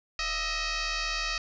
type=tone with frequency modulation; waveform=sine; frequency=1312 Hz; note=E6; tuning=9 cents flat; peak=-28 dBFS; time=0.19-1.38 s; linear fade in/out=2 ms; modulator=637 Hz; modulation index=6.6; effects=none